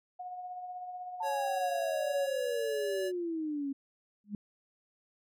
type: tone with tremolo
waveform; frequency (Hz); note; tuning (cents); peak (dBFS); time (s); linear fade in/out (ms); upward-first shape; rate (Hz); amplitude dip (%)
sine; 726; F#5; -33; -37; 0.19-2.27; 10; triangle; 16; 45
type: exponential sweep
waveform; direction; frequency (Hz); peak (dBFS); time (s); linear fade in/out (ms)
sine; down; 898 to 271.3; -32; 1.2-3.73; 10
type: tone with pitch glide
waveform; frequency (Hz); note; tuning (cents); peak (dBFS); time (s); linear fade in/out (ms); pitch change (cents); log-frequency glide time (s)
square; 554.4 to 573.3; C#5 to D5; 0 to -42; -35; 1.22-3.12; 50; +58; 1.86-2.93
type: tone with exponential growth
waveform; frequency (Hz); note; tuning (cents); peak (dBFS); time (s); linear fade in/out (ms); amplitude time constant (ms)
sine; 206.3; G#3; -11; -30; 4.24-4.35; 2; 23
effects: none